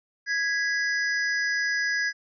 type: tone pair together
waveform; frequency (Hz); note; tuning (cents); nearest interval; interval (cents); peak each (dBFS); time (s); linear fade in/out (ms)
square; 1661.2 / 1975.5; G#6 / B6; 0 / 0; minor third; 300; -25 / -32; 0.26-2.13; 50
effects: resampled to 16000 Hz